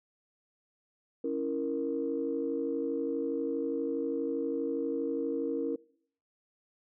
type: chord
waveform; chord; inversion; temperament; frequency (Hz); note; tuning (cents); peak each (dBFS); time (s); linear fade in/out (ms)
sine; A# diminished; first; equal; 277.2 / 329.6 / 466.2; C#4 / E4 / A#4; 0 / 0 / 0; -34 / -35 / -32; 1.24-5.76; 5
effects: noise-tail reverb RT60 0.6 s tail -23 dB re dry + tanh soft clip ceiling -20 dBFS